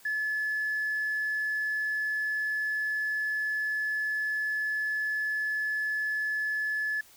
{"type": "tone", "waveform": "sine", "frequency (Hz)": 1720, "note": "A6", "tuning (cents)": -40, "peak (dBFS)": -26, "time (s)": [0.05, 7.01], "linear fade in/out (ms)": 5, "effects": ["tanh soft clip ceiling -24 dBFS", "white hiss -56 dBFS RMS until 7.16 s"]}